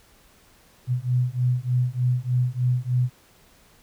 sine beating tone pair, 123.3 / 126.6 Hz, B2 / B2, -2 / +43 cents, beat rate 3.3 Hz, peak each -23 dBFS, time 0.87-3.1 s, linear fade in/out 50 ms, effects pink hiss -56 dBFS RMS until 3.82 s

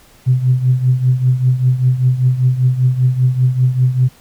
sine tone with tremolo, 127.5 Hz, C3, 44 cents flat, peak -6 dBFS, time 0.26-4.09 s, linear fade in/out 20 ms, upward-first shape triangle, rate 5.1 Hz, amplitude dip 80%, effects tanh soft clip ceiling -2 dBFS + pink hiss -47 dBFS RMS until 4.2 s

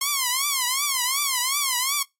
5% pulse tone with vibrato, 1066 Hz, C6, 32 cents sharp, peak -10 dBFS, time 0.01-2.03 s, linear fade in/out 5 ms, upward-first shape triangle, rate 2.7 Hz, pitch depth 180 cents each way, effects noise-tail reverb RT60 0.2 s tail -25 dB re dry + AAC 48 kbps

